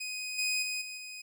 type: tone with level steps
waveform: 20% pulse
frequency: 2501 Hz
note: D#7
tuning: 8 cents sharp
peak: -31 / -24 / -28 / -35 / -37 dBFS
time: 0-1.22 s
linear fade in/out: 10 ms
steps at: 0.38 / 0.62 / 0.81 / 0.97 s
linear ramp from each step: 10 ms
effects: none